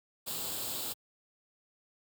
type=noise with comb filter; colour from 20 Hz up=white; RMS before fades=-37 dBFS; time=0.26-0.94 s; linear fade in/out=20 ms; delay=0.25 ms; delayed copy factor=+0.65; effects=high-pass 80 Hz 12 dB/octave